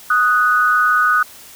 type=tone pair together; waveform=sine; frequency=1244.5 / 1482.4 Hz; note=D#6 / F#6; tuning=0 / +3 cents; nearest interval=minor third; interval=303 cents; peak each=-14 dBFS; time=0.1-1.23 s; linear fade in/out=5 ms; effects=white hiss -40 dBFS RMS until 1.55 s